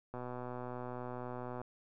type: click train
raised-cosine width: 1 ms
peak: -29 dBFS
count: 184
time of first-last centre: 0.14-1.616 s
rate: 124 Hz
effects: none